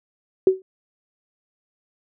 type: tone with exponential decay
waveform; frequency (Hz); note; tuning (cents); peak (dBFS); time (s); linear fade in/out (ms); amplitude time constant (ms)
sine; 377.6; F#4; +35; -7; 0.47-0.62; 2; 31
effects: none